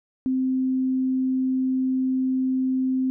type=tone; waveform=sine; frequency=260 Hz; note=C4; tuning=11 cents flat; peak=-20 dBFS; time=0.26-3.1 s; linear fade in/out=0 ms; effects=none